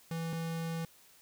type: tone pair in turn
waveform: square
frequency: 164.81 / 164.81 Hz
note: E3 / E3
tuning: 0 / 0 cents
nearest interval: unison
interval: 0 cents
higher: neither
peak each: -35 / -35 dBFS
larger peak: neither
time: 0.11-0.33 / 0.33-0.85 s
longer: second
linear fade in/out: 2 ms
effects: white hiss -61 dBFS RMS until 1.21 s